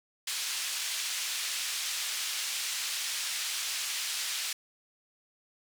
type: band-pass noise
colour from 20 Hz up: pink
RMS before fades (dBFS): -34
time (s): 0.27-4.53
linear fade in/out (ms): 5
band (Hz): 2700 to 9400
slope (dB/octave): 12
effects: none